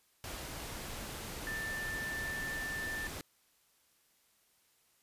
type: tone in noise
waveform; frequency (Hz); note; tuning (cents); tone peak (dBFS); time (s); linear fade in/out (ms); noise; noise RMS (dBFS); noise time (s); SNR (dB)
sine; 1774; A6; +14; -37; 1.47-3.07; 0; pink; -43; 0.24-3.21; +3
effects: white hiss -71 dBFS RMS until 5.02 s + resampled to 32000 Hz